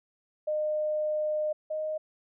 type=tone pair in turn; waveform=sine; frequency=610 / 619.9 Hz; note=D#5 / D#5; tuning=-34 / -7 cents; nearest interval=unison; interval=27 cents; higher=second; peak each=-26 / -29 dBFS; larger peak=first; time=0.47-1.53 / 1.7-1.98 s; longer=first; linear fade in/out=10 ms; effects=none